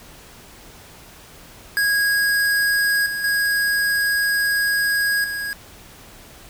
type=tone with level steps; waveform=square; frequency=1647 Hz; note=G#6; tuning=15 cents flat; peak=-17 / -24 / -18 / -25 dBFS; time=1.77-5.53 s; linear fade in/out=0 ms; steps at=3.06 / 3.24 / 5.24 s; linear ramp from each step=2 ms; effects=pink hiss -44 dBFS RMS until 6.49 s